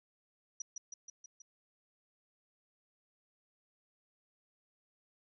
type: tone with echo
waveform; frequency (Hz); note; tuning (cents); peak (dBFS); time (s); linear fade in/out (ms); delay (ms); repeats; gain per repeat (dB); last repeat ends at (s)
sine; 5830; F#8; -26; -37; 0.6-0.62; 5; 160; 5; -3; 1.42
effects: none